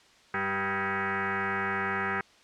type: tone with frequency modulation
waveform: sine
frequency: 195.5 Hz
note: G3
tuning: 4 cents flat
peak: -27 dBFS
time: 0.34-2.21 s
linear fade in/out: 2 ms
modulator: 292 Hz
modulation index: 6.6
effects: white hiss -58 dBFS RMS until 2.43 s + low-pass 5000 Hz 12 dB/octave